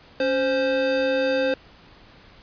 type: tone pair together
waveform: square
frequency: 277.2 / 523.3 Hz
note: C#4 / C5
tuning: 0 / 0 cents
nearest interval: major seventh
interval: 1100 cents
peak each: -28 / -21 dBFS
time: 0.2-1.54 s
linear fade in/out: 2 ms
effects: pink hiss -50 dBFS RMS until 2.42 s + resampled to 11025 Hz